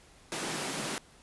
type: high-pass noise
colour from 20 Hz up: pink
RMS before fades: -35 dBFS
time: 0.32-0.98 s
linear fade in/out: 0 ms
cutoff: 140 Hz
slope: 48 dB/octave
effects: pink hiss -58 dBFS RMS until 1.22 s + resampled to 24000 Hz